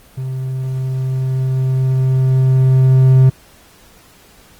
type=tone with level ramp; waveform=triangle; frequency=130.81 Hz; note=C3; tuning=in tune; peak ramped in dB=-18 to -3 dBFS; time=0.17-3.3 s; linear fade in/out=10 ms; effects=pink hiss -46 dBFS RMS until 4.59 s + Opus 24 kbps